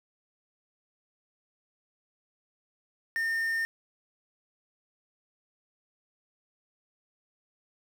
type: tone with quantisation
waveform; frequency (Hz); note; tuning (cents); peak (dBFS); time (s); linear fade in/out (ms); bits
triangle; 1817; A#6; -45; -25; 3.16-3.65; 0; 8
effects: none